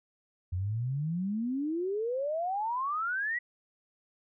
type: exponential sweep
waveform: sine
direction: up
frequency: 86.5 to 1975.5 Hz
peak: -29 dBFS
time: 0.52-3.39 s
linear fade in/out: 10 ms
effects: none